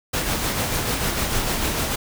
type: noise with tremolo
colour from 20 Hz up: pink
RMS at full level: -22 dBFS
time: 0.13-1.96 s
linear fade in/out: 10 ms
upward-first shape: sine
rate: 6.7 Hz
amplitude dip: 35%
effects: none